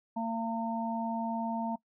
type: harmonic tone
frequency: 227.6 Hz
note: A#3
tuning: 41 cents flat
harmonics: 1 / 3 / 4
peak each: -33 / -38 / -35 dBFS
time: 0.16-1.76 s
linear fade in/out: 10 ms
effects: noise-tail reverb RT60 0.1 s tail -21 dB re dry